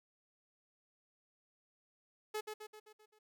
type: tone with echo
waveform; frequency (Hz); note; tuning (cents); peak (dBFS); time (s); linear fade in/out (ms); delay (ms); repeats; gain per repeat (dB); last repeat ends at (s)
sawtooth; 427.8; A4; -49; -33; 2.34-2.41; 10; 130; 6; -5; 3.19
effects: none